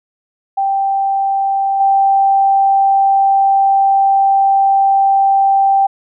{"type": "tone with level steps", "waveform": "sine", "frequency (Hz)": 784, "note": "G5", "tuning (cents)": 0, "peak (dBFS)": [-12, -8], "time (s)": [0.57, 5.87], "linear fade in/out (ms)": 10, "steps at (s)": 1.8, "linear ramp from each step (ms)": 5, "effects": []}